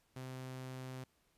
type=tone; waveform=sawtooth; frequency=129.5 Hz; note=C3; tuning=17 cents flat; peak=-40 dBFS; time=0.16-1.04 s; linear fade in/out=5 ms; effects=pink hiss -75 dBFS RMS until 1.37 s + resampled to 32000 Hz

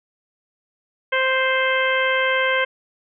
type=harmonic tone; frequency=523.3 Hz; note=C5; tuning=in tune; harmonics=1 / 2 / 3 / 4 / 5 / 6; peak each=-22 / -25 / -22 / -23 / -29 / -29 dBFS; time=1.12-2.65 s; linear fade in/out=10 ms; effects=none

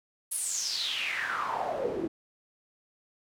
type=noise with band-pass filter sweep; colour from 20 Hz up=pink; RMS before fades=-32 dBFS; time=0.31-2.08 s; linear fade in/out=10 ms; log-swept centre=11000 to 310 Hz; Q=6.9; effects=none

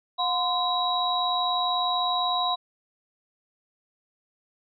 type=tone cluster; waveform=sine; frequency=718 / 1031 / 3868 Hz; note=F5 / C6 / B7; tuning=+48 / -26 / -37 cents; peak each=-27 dBFS; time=0.18-2.56 s; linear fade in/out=20 ms; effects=none

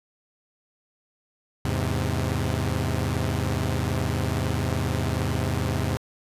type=chord; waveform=sawtooth; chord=E augmented; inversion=none; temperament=equal with one note detuned; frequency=81.41 / 103.83 / 130.81 Hz; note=E2 / G#2 / B#2; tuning=-21 / 0 / 0 cents; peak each=-24 / -24 / -24 dBFS; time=1.65-5.97 s; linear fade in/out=0 ms; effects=resampled to 32000 Hz

